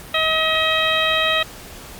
harmonic tone, 636 Hz, D#5, 38 cents sharp, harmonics 1 / 2 / 3 / 4 / 5 / 6, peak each -23 / -23 / -23 / -23 / -23 / -23 dBFS, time 0.14-1.43 s, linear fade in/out 5 ms, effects pink hiss -38 dBFS RMS until 1.99 s + Opus 48 kbps

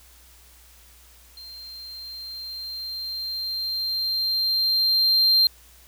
triangle tone with level ramp, 4169 Hz, C8, 7 cents flat, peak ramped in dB -38 to -13 dBFS, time 1.37-5.47 s, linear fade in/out 2 ms, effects added 60 Hz sine -53 dBFS peak until 5.87 s + white hiss -53 dBFS RMS until 5.87 s

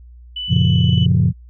sine tone, 2983 Hz, F#7, 13 cents sharp, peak -23 dBFS, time 0.36-1.06 s, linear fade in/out 5 ms
sine chord, Gb major seventh, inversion none, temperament equal, 92.5 / 116.54 / 138.59 / 174.61 Hz, Gb2 / Bb2 / Db3 / F3, 0 / 0 / 0 / 0 cents, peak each -16 dBFS, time 0.48-1.33 s, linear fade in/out 50 ms
effects tanh soft clip ceiling -4 dBFS + added 60 Hz sine -38 dBFS peak until 1.49 s

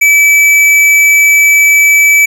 sine tone with hard clipping, 2303 Hz, D7, 34 cents flat, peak -5 dBFS, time 0.01-2.26 s, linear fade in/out 10 ms, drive 12 dB, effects none

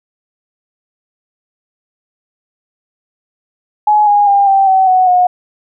sine tone with pitch steps, 843 / 821.8 / 801.2 / 781.1 / 761.5 / 742.4 / 723.8 Hz, G#5 / G#5 / G5 / G5 / F#5 / F#5 / F#5, +26 / -18 / +38 / -6 / +50 / +6 / -38 cents, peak -6 dBFS, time 3.87-5.27 s, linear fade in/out 5 ms, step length 200 ms, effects none

